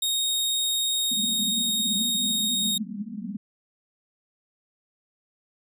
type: tone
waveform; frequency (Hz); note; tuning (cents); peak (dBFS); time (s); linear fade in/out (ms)
sawtooth; 3729; A#7; 0; -20; 0.02-2.78; 5
type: band-pass noise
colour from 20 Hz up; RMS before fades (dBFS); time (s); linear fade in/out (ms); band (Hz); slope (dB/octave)
white; -34; 1.11-3.37; 5; 190 to 240; 96
effects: none